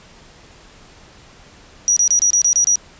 sine tone bursts, 5800 Hz, F#8, 35 cents flat, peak -11 dBFS, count 8, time 1.88-2.756 s, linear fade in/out 0 ms, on 85 ms, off 28 ms, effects pink hiss -45 dBFS RMS until 2.99 s + resampled to 16000 Hz

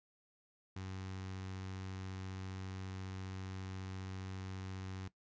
sawtooth tone with notch filter, 94.7 Hz, F#2, 41 cents sharp, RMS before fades -45 dBFS, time 0.76-5.08 s, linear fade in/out 5 ms, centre 580 Hz, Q 1.9, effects noise-tail reverb RT60 0.1 s tail -17 dB re dry + resampled to 16000 Hz

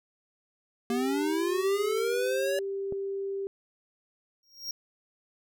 sine tone, 393 Hz, G4, 4 cents sharp, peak -30 dBFS, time 0.9-3.47 s, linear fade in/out 0 ms
square linear sweep, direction up, 233.1 to 570 Hz, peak -28 dBFS, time 0.9-2.59 s, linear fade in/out 2 ms
click, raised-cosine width 2 ms, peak -25 dBFS, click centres 2.924 s
square tone with exponential growth, 5588 Hz, F8, in tune, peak -30 dBFS, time 4.43-4.71 s, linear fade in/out 2 ms, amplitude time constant 60 ms
effects none

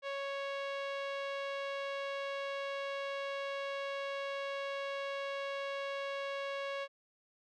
sawtooth tone with low-pass filter, 554.4 Hz, C#5, in tune, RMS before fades -39 dBFS, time 0.02-6.88 s, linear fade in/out 50 ms, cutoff 3200 Hz, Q 1.3, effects none

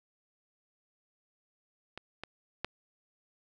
clicks, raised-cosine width 0.3 ms, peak -25 / -23 / -16 dBFS, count 3, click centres 1.976 / 2.236 / 2.646 s, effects none

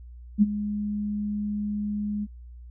sine tone with ADSR envelope, 207.7 Hz, G#3, in tune, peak -12 dBFS, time 0.38-2.27 s, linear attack 41 ms, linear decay 29 ms, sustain -14 dB, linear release 38 ms, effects added 60 Hz sine -41 dBFS peak until 2.7 s

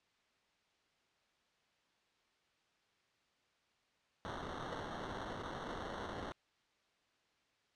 blue noise with sample-and-hold, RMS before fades -44 dBFS, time 4.25-6.32 s, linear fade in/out 0 ms, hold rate 2450 Hz, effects white hiss -75 dBFS RMS until 7.75 s + low-pass 4000 Hz 12 dB/octave

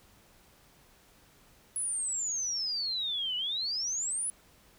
sine exponential two-way sweep, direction down then up, 10380 to 2911 to 10380 Hz, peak -30 dBFS, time 1.76-4.3 s, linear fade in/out 0 ms, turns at 3.36 s, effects pink hiss -61 dBFS RMS until 4.78 s

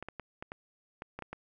clicks, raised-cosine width 0.5 ms, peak -25 dBFS, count 9, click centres 0.026 / 0.086 / 0.197 / 0.425 / 0.519 / 1.021 / 1.19 / 1.223 / 1.33 s, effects none

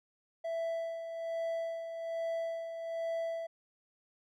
triangle tone with tremolo, 662 Hz, E5, 7 cents sharp, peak -30 dBFS, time 0.44-3.47 s, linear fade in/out 10 ms, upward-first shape sine, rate 1.2 Hz, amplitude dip 55%, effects none

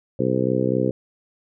harmonic tone, 64 Hz, C2, 38 cents flat, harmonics 2 / 3 / 4 / 5 / 6 / 7 / 8, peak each -26 / -26 / -26 / -26 / -26 / -26 / -26 dBFS, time 0.19-0.91 s, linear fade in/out 5 ms, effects none

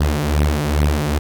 sawtooth beating tone pair, 72.8 / 75.2 Hz, D2 / D2, -15 / +42 cents, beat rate 2.4 Hz, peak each -14 dBFS, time 0-1.19 s, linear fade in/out 10 ms, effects none

